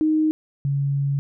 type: tone pair in turn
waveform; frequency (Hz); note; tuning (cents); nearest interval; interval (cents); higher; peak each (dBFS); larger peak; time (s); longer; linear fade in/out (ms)
sine; 311.1 / 140.03; D#4 / C#3; 0 / +18; octave + major second; 1382; first; -16 / -19; first; 0.01-0.31 / 0.65-1.19; second; 0
effects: none